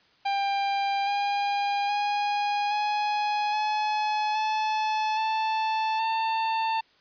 45% pulse tone with pitch steps, 795 / 808.4 / 822.1 / 836 / 850.1 / 864.5 / 879.1 / 893.9 Hz, G5 / G#5 / G#5 / G#5 / G#5 / A5 / A5 / A5, +24 / -47 / -18 / +11 / +40 / -31 / -2 / +27 cents, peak -24 dBFS, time 0.25-6.81 s, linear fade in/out 10 ms, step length 820 ms, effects white hiss -61 dBFS RMS until 7 s + resampled to 11025 Hz

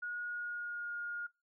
sine tone with pitch glide, 1446 to 1424.4 Hz, F#6 to F6, -40 to +34 cents, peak -37 dBFS, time 0.02-1.27 s, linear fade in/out 10 ms, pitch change -26 cents, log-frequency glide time 0.21-0.93 s, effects noise-tail reverb RT60 0.3 s tail -25 dB re dry

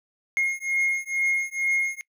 triangle beating tone pair, 2146 / 2148.2 Hz, C7 / C7, +43 / +45 cents, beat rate 2.2 Hz, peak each -24 dBFS, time 0.37-2.01 s, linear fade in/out 0 ms, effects noise-tail reverb RT60 0.1 s tail -23 dB re dry

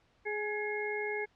harmonic tone with a mistuned harmonic, 419.1 Hz, G#4, 16 cents sharp, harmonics 1 / 2 / 4 / 5, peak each -35 / -42 / -41 / -37 dBFS, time 0.25-1.26 s, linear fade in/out 20 ms, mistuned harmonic 5, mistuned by +46 cents, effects pink hiss -69 dBFS RMS until 1.35 s + low-pass 4000 Hz 12 dB/octave

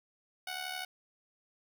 10% pulse tone with amplitude modulation, 740 Hz, F#5, in tune, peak -26 dBFS, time 0.47-0.85 s, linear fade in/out 5 ms, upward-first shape sine, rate 72 Hz, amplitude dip 65%, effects none

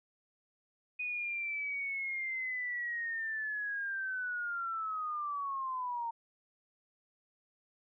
sine linear sweep, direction down, 2489 to 916 Hz, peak -34 dBFS, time 0.99-6.11 s, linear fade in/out 10 ms, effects none

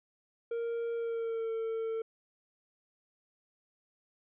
triangle tone with pitch glide, 465.3 to 449.7 Hz, A#4 to A4, -3 to +38 cents, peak -30 dBFS, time 0.51-2.02 s, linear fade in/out 5 ms, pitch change -59 cents, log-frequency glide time 0.95-1.52 s, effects resampled to 8000 Hz

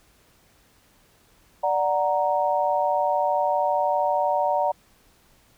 sine chord, D augmented, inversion none, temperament equal, 587.3 / 740 / 932.3 Hz, D5 / F#5 / A#5, 0 / 0 / 0 cents, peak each -24 dBFS, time 1.63-4.72 s, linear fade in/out 10 ms, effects pink hiss -59 dBFS RMS until 5.57 s

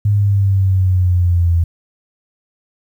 sine exponential sweep, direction down, 103.83 to 83.7 Hz, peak -10 dBFS, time 0.05-1.64 s, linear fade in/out 5 ms, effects 8-bit

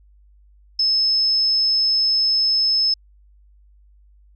sine tone, 5210 Hz, E8, 21 cents flat, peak -15 dBFS, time 0.79-2.94 s, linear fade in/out 5 ms, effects added 50 Hz sine -49 dBFS peak until 4.35 s

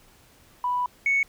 sine tone pair in turn, 987 / 2216 Hz, B5 / C#7, -1 / -1 cents, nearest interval octave + major second, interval 1400 cents, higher second, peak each -22 / -18 dBFS, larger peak second, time 0.64-0.86 / 1.06-1.23 s, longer first, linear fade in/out 2 ms, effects tanh soft clip ceiling -15 dBFS + pink hiss -56 dBFS RMS until 1.28 s

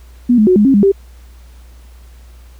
sine tone with pitch steps, 243.7 / 213.6 / 367.4 / 208.1 / 270.4 / 202.4 / 393.3 Hz, B3 / G#3 / F#4 / G#3 / C#4 / G#3 / G4, -23 / +49 / -12 / +4 / -43 / -44 / +6 cents, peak -6 dBFS, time 0.29-0.92 s, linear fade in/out 10 ms, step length 90 ms, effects added 60 Hz sine -36 dBFS peak until 2.59 s + pink hiss -50 dBFS RMS until 2.59 s

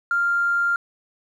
triangle tone, 1395 Hz, F6, 2 cents flat, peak -14 dBFS, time 0.11-0.76 s, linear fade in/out 2 ms, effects tanh soft clip ceiling -16 dBFS

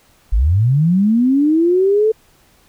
sine linear sweep, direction up, 43.65 to 445.6 Hz, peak -10 dBFS, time 0.32-2.12 s, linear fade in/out 10 ms, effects pink hiss -53 dBFS RMS until 2.68 s

